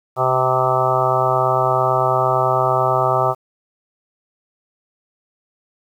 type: harmonic tone with a mistuned harmonic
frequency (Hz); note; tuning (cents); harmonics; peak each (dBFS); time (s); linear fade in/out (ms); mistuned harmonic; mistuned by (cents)
129; C3; -24; 1 / 3 / 4 / 5 / 6 / 7 / 8 / 9 / 10; -24 / -24 / -25 / -20 / -22 / -23 / -29 / -21 / -24; 0.16-3.35; 50; 9; +17
effects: 8-bit